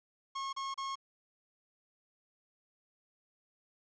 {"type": "tone bursts", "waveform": "45% pulse", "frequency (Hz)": 1087, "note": "C#6", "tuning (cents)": -34, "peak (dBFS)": -36, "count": 3, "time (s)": [0.35, 0.956], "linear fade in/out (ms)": 10, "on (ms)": 180, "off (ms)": 33, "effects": ["resampled to 16000 Hz", "11-bit"]}